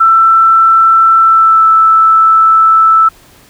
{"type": "tone with pitch glide", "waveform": "sine", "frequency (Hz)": [1334, 1317.9], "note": ["E6", "E6"], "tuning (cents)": [20, -1], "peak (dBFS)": -3, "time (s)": [0, 3.09], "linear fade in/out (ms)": 10, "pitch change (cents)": -21, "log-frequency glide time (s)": [1.2, 1.66], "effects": ["pink hiss -42 dBFS RMS until 3.49 s"]}